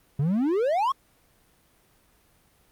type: exponential sweep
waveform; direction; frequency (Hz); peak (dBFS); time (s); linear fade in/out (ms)
triangle; up; 132.9 to 1134; -19; 0.19-0.92; 5
effects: pink hiss -62 dBFS RMS until 2.71 s + Opus 32 kbps

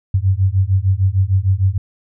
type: beating tone pair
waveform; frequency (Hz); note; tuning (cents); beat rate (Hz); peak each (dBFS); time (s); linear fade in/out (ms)
sine; 92.5 / 99.1; F#2 / G2; 0 / +19; 6.6; -15; 0.14-1.78; 5
effects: none

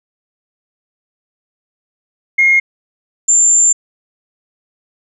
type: tone pair in turn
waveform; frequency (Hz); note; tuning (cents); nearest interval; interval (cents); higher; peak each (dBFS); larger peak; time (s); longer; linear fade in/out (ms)
sine; 2143 / 7256; C7 / A#8; +41 / -48; octave + major sixth; 2111; second; -6; neither; 2.38-2.6 / 3.28-3.73; second; 10
effects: tanh soft clip ceiling -2 dBFS

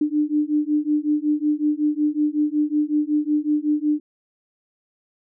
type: beating tone pair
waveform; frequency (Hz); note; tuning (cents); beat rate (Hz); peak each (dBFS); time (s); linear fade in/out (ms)
sine; 296.8 / 302.2; D4 / D4; +18 / +50; 5.4; -21; 0.01-4; 5
effects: none

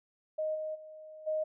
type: tone with level steps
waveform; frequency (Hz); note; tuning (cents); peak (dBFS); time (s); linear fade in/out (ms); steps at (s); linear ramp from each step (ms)
sine; 622.3; D#5; 0; -30 / -34 / -46 / -29; 0.38-1.44; 10; 0.54 / 0.74 / 1.26; 20
effects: none

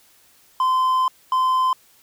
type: tone bursts at uneven times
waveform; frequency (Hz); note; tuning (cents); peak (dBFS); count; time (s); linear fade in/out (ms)
triangle; 1031; C6; -26; -14; 2; 0.6-1.08 / 1.32-1.73; 2
effects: white hiss -55 dBFS RMS until 2.02 s

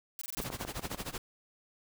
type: noise bursts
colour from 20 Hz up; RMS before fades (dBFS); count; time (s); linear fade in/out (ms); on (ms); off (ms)
blue; -40; 6; 0.19-0.439; 0; 24; 21
type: noise with tremolo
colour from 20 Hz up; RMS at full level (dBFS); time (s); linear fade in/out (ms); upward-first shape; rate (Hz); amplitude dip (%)
pink; -37; 0.37-1.18; 2; sine; 13; 90
type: clicks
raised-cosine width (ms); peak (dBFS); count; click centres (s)
1; -24; 8; 0.401 / 0.502 / 0.611 / 0.65 / 0.794 / 0.854 / 0.916 / 0.946
effects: none

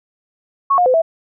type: tone with pitch steps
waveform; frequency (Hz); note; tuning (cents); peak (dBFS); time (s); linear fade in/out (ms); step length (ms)
sine; 1104 / 714 / 510 / 655; C#6 / F5 / C5 / E5; -7 / +38 / -44 / -11; -10; 0.7-1.02; 10; 80
effects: none

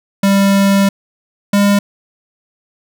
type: tone pair in turn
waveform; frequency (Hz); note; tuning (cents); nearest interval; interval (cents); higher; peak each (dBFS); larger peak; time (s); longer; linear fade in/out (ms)
square; 197.4 / 201.9; G3 / G#3; +12 / -49; unison; 39; second; -9; neither; 0.23-0.89 / 1.53-1.79; first; 5
effects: none

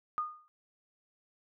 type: tone with exponential decay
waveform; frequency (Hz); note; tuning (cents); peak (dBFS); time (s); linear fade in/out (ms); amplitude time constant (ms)
sine; 1226; D#6; -26; -27; 0.18-0.48; 0; 65
effects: none

